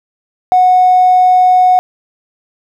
triangle tone with tanh clipping, 734 Hz, F#5, 14 cents flat, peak -4 dBFS, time 0.52-1.79 s, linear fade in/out 0 ms, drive 1 dB, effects none

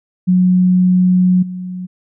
sine tone with level steps, 182.4 Hz, F#3, 24 cents flat, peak -8 / -22 dBFS, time 0.27-1.87 s, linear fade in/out 20 ms, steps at 1.42 s, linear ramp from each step 10 ms, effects none

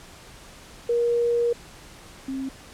sine tone pair in turn, 473.7 / 266.9 Hz, A#4 / C4, +28 / +35 cents, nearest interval minor seventh, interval 993 cents, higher first, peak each -19 / -27 dBFS, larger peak first, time 0.89-1.53 / 2.28-2.49 s, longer first, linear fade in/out 5 ms, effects pink hiss -46 dBFS RMS until 2.73 s + low-pass 10000 Hz 12 dB/octave

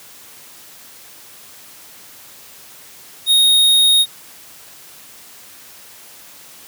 square tone, 3729 Hz, A#7, in tune, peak -10 dBFS, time 3.26-4.06 s, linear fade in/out 50 ms, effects white hiss -41 dBFS RMS until 6.67 s + high-pass 80 Hz 12 dB/octave

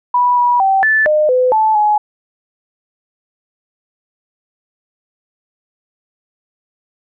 sine tone with pitch steps, 981 / 971 / 774 / 1750 / 609 / 506 / 872 / 842 Hz, B5 / B5 / G5 / A6 / D#5 / B4 / A5 / G#5, -12 / -30 / -22 / -10 / -37 / +42 / -16 / +24 cents, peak -9 dBFS, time 0.14-1.98 s, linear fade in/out 5 ms, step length 230 ms, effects none

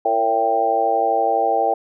harmonic tone with a mistuned harmonic, 112.2 Hz, A2, 34 cents sharp, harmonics 3 / 4 / 5 / 6 / 7, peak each -30 / -23 / -24 / -22 / -18 dBFS, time 0.05-1.74 s, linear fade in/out 5 ms, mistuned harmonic 4, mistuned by +35 cents, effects none

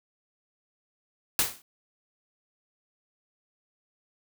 white noise with exponential decay, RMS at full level -20 dBFS, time 1.39-1.62 s, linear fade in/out 2 ms, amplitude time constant 49 ms, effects none

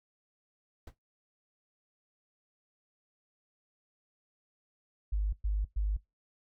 brown noise with exponential decay, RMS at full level -40 dBFS, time 0.87-0.95 s, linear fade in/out 5 ms, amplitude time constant 16 ms
sine tone bursts, 51 Hz, G#1, 31 cents flat, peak -27 dBFS, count 3, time 5.12-5.97 s, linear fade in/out 10 ms, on 210 ms, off 110 ms
effects noise-tail reverb RT60 0.2 s tail -22 dB re dry

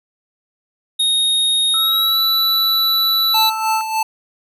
square tone with pitch glide, 3729 to 3951 Hz, A#7 to B7, 0 to 0 cents, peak -14 dBFS, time 0.99-3.5 s, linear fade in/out 10 ms, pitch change +100 cents, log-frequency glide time 1.74-2.19 s
sine tone, 1319 Hz, E6, 1 cent sharp, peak -24 dBFS, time 1.74-3.81 s, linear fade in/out 0 ms
square tone with tremolo, 880 Hz, A5, in tune, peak -15 dBFS, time 3.34-4.03 s, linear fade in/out 5 ms, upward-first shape sine, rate 3.3 Hz, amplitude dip 60%
effects none

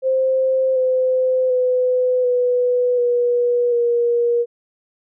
sine tone with pitch steps, 524 / 513.8 / 503.8 / 494 / 484.4 / 475 Hz, C5 / C5 / B4 / B4 / B4 / A#4, +2 / -32 / +34 / 0 / -34 / +33 cents, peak -14 dBFS, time 0.02-4.46 s, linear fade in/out 50 ms, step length 740 ms, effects none

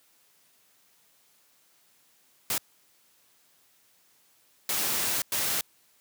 white noise bursts at uneven times, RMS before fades -28 dBFS, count 3, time 2.5-2.58 / 4.69-5.22 / 5.32-5.61 s, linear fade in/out 2 ms, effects white hiss -64 dBFS RMS until 6 s + high-pass 100 Hz 12 dB/octave

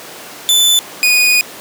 sawtooth tone pair in turn, 3507 / 2472 Hz, A7 / D#7, -6 / -12 cents, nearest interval tritone, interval 606 cents, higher first, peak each -5 dBFS, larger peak neither, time 0.49-0.79 / 1.03-1.41 s, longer second, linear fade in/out 0 ms, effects pink hiss -31 dBFS RMS until 1.6 s + high-pass 300 Hz 12 dB/octave

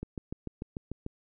click train, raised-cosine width 3 ms, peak -23 dBFS, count 8, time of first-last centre 0.03-1.064 s, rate 6.77 Hz, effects none

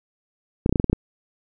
clicks, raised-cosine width 3 ms, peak -5 dBFS, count 8, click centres 0.661 / 0.694 / 0.726 / 0.758 / 0.799 / 0.843 / 0.898 / 0.93 s, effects none

